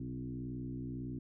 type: tone with frequency modulation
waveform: sine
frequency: 198 Hz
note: G3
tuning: 18 cents sharp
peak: -38 dBFS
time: 0-1.19 s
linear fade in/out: 5 ms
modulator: 61.8 Hz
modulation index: 1.9
effects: none